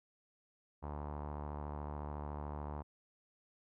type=tone with low-pass filter; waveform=sawtooth; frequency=73.8 Hz; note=D2; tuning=9 cents sharp; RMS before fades=-43 dBFS; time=0.82-2.83 s; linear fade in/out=20 ms; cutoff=950 Hz; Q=3.4; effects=none